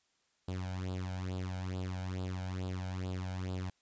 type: tone with flanger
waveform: sawtooth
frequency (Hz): 92.5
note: F#2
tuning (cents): 0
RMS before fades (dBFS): -38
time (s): 0.48-3.7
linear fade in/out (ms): 5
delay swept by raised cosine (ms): 0.24 to 1.34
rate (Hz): 2.3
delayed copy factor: +0.75
effects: white hiss -75 dBFS RMS until 3.81 s + resampled to 16000 Hz